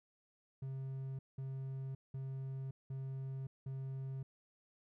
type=tone bursts; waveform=triangle; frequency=133.7 Hz; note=C3; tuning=38 cents sharp; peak=-38 dBFS; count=5; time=0.62-4.23 s; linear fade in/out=5 ms; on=570 ms; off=190 ms; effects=none